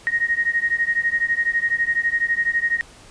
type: beating tone pair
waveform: sine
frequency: 1864.7 / 1876.7 Hz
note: A#6 / A#6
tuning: 0 / +11 cents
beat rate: 12 Hz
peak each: -21 dBFS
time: 0.07-2.81 s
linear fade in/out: 0 ms
effects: pink hiss -46 dBFS RMS until 3.1 s + resampled to 22050 Hz